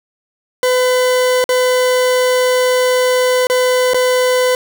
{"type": "tone with dropouts", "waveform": "40% pulse", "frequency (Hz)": 504, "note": "B4", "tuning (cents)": 35, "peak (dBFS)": -10, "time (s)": [0.63, 4.55], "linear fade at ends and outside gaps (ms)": 1, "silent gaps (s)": [[1.441, 1.491], [3.47, 3.499], [3.935, 3.944]], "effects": []}